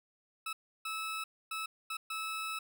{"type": "tone bursts at uneven times", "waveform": "20% pulse", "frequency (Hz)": 1303, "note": "E6", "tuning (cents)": -20, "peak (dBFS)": -31, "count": 5, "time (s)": [[0.46, 0.53], [0.85, 1.24], [1.51, 1.66], [1.9, 1.97], [2.1, 2.59]], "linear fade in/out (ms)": 5, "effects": []}